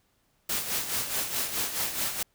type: noise with tremolo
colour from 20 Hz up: white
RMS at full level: -28 dBFS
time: 0.49-2.23 s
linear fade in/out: 5 ms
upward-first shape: sine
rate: 4.7 Hz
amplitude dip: 60%
effects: pink hiss -70 dBFS RMS until 2.34 s